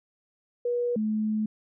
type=tone pair in turn; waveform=sine; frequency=483.5 / 215.4 Hz; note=B4 / A3; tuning=-37 / -37 cents; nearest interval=octave + major second; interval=1400 cents; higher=first; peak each=-24 dBFS; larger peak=neither; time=0.65-0.96 / 0.96-1.46 s; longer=second; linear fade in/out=5 ms; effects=none